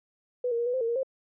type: tone with pitch steps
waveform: sine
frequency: 494.4 / 466.3 / 473.2 / 491.8 / 519 / 458.4 / 470.1 / 530 Hz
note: B4 / A#4 / A#4 / B4 / C5 / A#4 / A#4 / C5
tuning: +2 / +1 / +26 / -7 / -14 / -29 / +15 / +22 cents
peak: -25 dBFS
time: 0.44-1.032 s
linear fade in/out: 5 ms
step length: 74 ms
effects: none